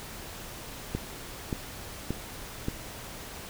click train, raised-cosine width 3 ms, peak -16 dBFS, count 4, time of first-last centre 0.95-2.684 s, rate 1.73 Hz, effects pink hiss -42 dBFS RMS until 3.49 s

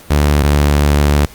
sawtooth tone pair in turn, 73.3 / 72.79 Hz, D2 / D2, -3 / -15 cents, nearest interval unison, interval 12 cents, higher first, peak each -5 dBFS, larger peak neither, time 0.1-0.43 / 0.43-1.26 s, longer second, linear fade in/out 10 ms, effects pink hiss -39 dBFS RMS until 1.34 s + Opus 48 kbps

